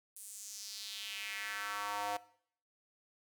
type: tone with high-pass filter sweep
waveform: square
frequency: 102.6 Hz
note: G#2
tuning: 21 cents flat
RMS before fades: -42 dBFS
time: 0.16-2.17 s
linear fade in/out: 5 ms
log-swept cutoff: 10000 to 710 Hz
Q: 2.7
effects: noise-tail reverb RT60 0.6 s tail -19 dB re dry